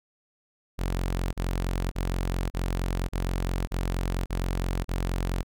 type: tone bursts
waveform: sawtooth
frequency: 44.8 Hz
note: F1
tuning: 45 cents sharp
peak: -22 dBFS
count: 8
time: 0.78-5.432 s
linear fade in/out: 20 ms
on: 550 ms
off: 36 ms
effects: none